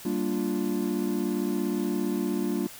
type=chord; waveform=triangle; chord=G minor seventh; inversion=none; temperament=equal; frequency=196 / 233.1 / 293.7 / 349.2 Hz; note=G3 / Bb3 / D4 / F4; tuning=0 / 0 / 0 / 0 cents; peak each=-29 dBFS; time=0.05-2.67 s; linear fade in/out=5 ms; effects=white hiss -45 dBFS RMS until 2.79 s